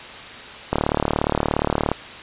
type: click train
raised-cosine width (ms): 1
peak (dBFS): -4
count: 45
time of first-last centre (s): 0.73-1.916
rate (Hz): 37.1
effects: white hiss -36 dBFS RMS until 2.22 s + resampled to 8000 Hz